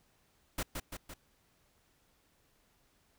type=noise with echo; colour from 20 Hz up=pink; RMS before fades=-35 dBFS; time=0.58-0.63 s; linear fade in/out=5 ms; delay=170 ms; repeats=3; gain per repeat=-4 dB; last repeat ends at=1.14 s; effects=pink hiss -71 dBFS RMS until 3.18 s